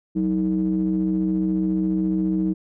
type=ring-modulated tone; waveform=triangle; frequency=64.8 Hz; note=C2; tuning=16 cents flat; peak=-14 dBFS; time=0.15-2.54 s; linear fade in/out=20 ms; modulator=252 Hz; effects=none